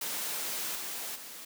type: noise with level steps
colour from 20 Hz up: white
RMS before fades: -35 / -38 / -45 dBFS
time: 0.01-1.45 s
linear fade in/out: 5 ms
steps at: 0.75 / 1.15 s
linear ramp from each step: 10 ms
effects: high-pass 200 Hz 12 dB/octave